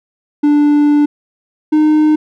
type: tone pair in turn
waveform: triangle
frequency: 293.7 / 306.3 Hz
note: D4 / D#4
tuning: 0 / -27 cents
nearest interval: minor second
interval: 73 cents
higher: second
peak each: -5 dBFS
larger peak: neither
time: 0.43-1.06 / 1.72-2.16 s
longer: first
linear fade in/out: 10 ms
effects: none